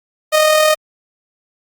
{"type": "tone with amplitude modulation", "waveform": "sawtooth", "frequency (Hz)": 618, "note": "D#5", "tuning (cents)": -12, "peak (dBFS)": -4, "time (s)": [0.32, 0.75], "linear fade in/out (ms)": 20, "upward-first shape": "sine", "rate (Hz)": 39.3, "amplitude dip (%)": 40, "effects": ["Opus 48 kbps"]}